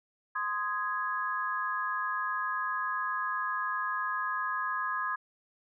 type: chord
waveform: sine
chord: Ab major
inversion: first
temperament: just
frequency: 1038.3 / 1245.9 / 1661.2 Hz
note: C6 / Eb6 / Ab6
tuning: -14 / +2 / 0 cents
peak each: -34 dBFS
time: 0.35-5.16 s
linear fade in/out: 10 ms
effects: none